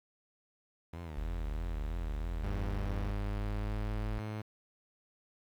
sawtooth tone with vibrato, 79.5 Hz, D#2, 38 cents sharp, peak -37 dBFS, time 0.93-3.11 s, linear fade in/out 5 ms, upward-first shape sine, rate 3.1 Hz, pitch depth 150 cents each way
sine tone, 46.25 Hz, F#1, in tune, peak -34 dBFS, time 1.17-4.19 s, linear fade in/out 0 ms
sawtooth tone with pitch glide, 99.8 to 106.96 Hz, G2 to A2, +32 to -49 cents, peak -33 dBFS, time 2.43-4.42 s, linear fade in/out 10 ms, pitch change +119 cents, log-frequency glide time 2.9-4.12 s
effects low-pass 3000 Hz 12 dB/octave + 10-bit

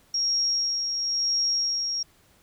sine tone with tremolo, 5588 Hz, F8, in tune, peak -21 dBFS, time 0.14-2.03 s, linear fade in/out 5 ms, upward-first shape sine, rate 0.98 Hz, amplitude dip 40%, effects pink hiss -60 dBFS RMS until 2.42 s

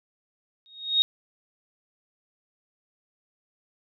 sine tone with exponential growth, 3737 Hz, A#7, 4 cents sharp, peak -14 dBFS, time 0.66-1.02 s, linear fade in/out 0 ms, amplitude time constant 77 ms, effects none

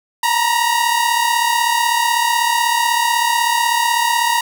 sawtooth tone pair together, 924.9 / 961 Hz, A#5 / B5, -14 / -48 cents, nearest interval minor second, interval 66 cents, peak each -13 dBFS, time 0.23-4.41 s, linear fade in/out 5 ms, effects none

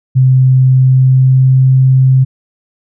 sine tone with pitch glide, 130 to 131.21 Hz, C3 to C3, -11 to +5 cents, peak -4 dBFS, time 0.15-2.25 s, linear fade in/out 20 ms, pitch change +16 cents, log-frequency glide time 0.71-1.71 s, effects none

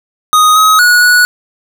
square tone with pitch steps, 1246 / 1269 / 1459 / 1468 Hz, D#6 / D#6 / F#6 / F#6, +2 / +34 / -25 / -14 cents, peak -5 dBFS, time 0.33-1.25 s, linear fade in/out 0 ms, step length 230 ms, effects none

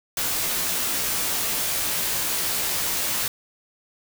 white noise with comb filter, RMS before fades -25 dBFS, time 0.17-3.28 s, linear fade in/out 2 ms, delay 15 ms, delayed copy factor -0.6, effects none

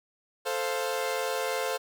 sawtooth chord, F major, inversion first, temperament equal, 440 / 523.3 / 698.5 Hz, A4 / C5 / F5, 0 / 0 / 0 cents, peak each -29 / -27 / -31 dBFS, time 0.45-1.78 s, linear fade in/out 20 ms, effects none

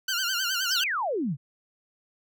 15% pulse tone with vibrato, 1469 Hz, F#6, 13 cents flat, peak -19 dBFS, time 0.08-0.84 s, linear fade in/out 5 ms, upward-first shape sine, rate 9.6 Hz, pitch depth 110 cents each way
sine exponential sweep, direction down, 7090 to 122.3 Hz, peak -25 dBFS, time 0.67-1.37 s, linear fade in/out 50 ms
effects none

